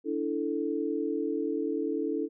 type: chord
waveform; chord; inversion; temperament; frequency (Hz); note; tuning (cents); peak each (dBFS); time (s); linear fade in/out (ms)
sine; D suspended second; none; equal with one note detuned; 289.3 / 329.6 / 440; D4 / E4 / A4; -26 / 0 / 0; -32; 0.04-2.29; 50
effects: none